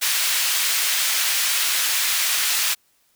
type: high-pass noise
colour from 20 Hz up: pink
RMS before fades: -21 dBFS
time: 0.01-2.75 s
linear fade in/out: 20 ms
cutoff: 2100 Hz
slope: 12 dB/octave
effects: white hiss -63 dBFS RMS until 3.15 s